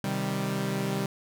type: chord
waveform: sawtooth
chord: C minor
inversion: none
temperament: equal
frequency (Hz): 130.81 / 155.56 / 196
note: C3 / Eb3 / G3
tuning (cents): 0 / 0 / 0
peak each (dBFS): -29 / -30 / -26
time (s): 0.04-1.06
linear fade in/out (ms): 2
effects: none